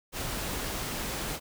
pink noise, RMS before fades -34 dBFS, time 0.12-1.4 s, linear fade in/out 50 ms, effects none

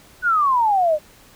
sine exponential sweep, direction down, 1509 to 587 Hz, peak -14 dBFS, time 0.22-0.99 s, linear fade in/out 50 ms, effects pink hiss -49 dBFS RMS until 1.35 s

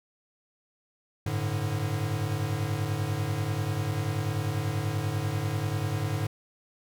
square chord, G suspended second, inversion none, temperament equal with one note detuned, 98 / 108.24 / 146.83 Hz, G2 / A2 / D3, 0 / -28 / 0 cents, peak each -34 / -31 / -33 dBFS, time 1.26-6.27 s, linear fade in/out 5 ms, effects none

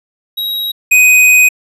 square tone pair in turn, 3829 / 2501 Hz, A#7 / D#7, +46 / +8 cents, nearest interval perfect fifth, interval 738 cents, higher first, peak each -16 / -5 dBFS, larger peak second, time 0.37-0.72 / 0.91-1.49 s, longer second, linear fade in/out 10 ms, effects resampled to 32000 Hz

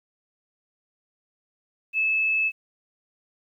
sine tone, 2608 Hz, E7, 19 cents flat, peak -20 dBFS, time 1.93-2.52 s, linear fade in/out 50 ms, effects 10-bit

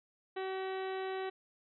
harmonic tone with a mistuned harmonic, 380 Hz, F#4, 46 cents sharp, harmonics 1 / 2 / 3 / 4 / 5 / 6 / 7 / 8 / 9 / 10, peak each -37 / -42 / -49 / -50 / -49 / -55 / -56 / -56 / -60 / -55 dBFS, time 0.36-1.3 s, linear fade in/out 10 ms, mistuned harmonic 10, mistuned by +40 cents, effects none

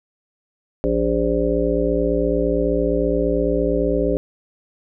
harmonic tone with a mistuned harmonic, 57.4 Hz, A#1, 26 cents flat, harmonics 1 / 3 / 5 / 7 / 9 / 10, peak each -24 / -27 / -23 / -22 / -22 / -26 dBFS, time 0.84-4.17 s, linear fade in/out 0 ms, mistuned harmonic 10, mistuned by +34 cents, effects none

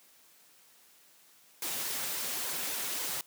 white noise with flanger, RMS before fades -35 dBFS, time 1.62-3.21 s, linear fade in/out 2 ms, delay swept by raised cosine 1.9 to 7.8 ms, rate 3.6 Hz, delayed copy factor +0.8, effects white hiss -61 dBFS RMS until 3.26 s + high-pass 150 Hz 12 dB/octave

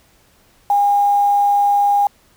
sine tone with quantisation, 812 Hz, G#5, 39 cents flat, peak -11 dBFS, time 0.7-2.07 s, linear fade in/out 2 ms, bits 6, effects pink hiss -54 dBFS RMS until 2.36 s

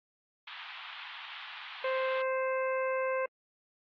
white band-pass noise, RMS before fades -45 dBFS, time 0.47-2.22 s, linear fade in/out 5 ms, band 840 to 3600 Hz, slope 48 dB/octave
harmonic tone, 523.3 Hz, C5, in tune, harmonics 1 / 2 / 3 / 4 / 5, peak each -30 / -36 / -40 / -42 / -44 dBFS, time 1.84-3.26 s, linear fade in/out 5 ms
effects AAC 48 kbps

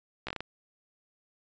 slowing click train, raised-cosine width 0.3 ms, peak -19 dBFS, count 6, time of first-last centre 0.27-0.406 s, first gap 15 ms, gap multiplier 1.3, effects resampled to 16000 Hz

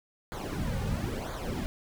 brown noise with flanger, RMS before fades -33 dBFS, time 0.32-1.66 s, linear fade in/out 0 ms, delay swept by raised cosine 0.36 to 3.06 ms, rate 1 Hz, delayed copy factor -0.75, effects none

